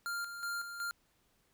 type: tone with tremolo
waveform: square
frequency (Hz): 1396.9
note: F6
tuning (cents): 0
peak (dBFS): -36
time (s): 0.06-0.91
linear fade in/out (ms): 0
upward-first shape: square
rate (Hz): 2.7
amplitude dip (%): 55
effects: pink hiss -73 dBFS RMS until 1.53 s